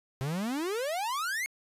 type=exponential sweep; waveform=45% pulse; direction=up; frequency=127.7 to 2217 Hz; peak=-30 dBFS; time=0.21-1.46 s; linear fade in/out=0 ms; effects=resampled to 32000 Hz